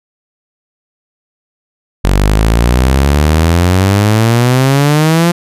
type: exponential sweep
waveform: sawtooth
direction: up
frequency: 46.25 to 174.61 Hz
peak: -3 dBFS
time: 2.04-5.32 s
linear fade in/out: 10 ms
effects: resampled to 32000 Hz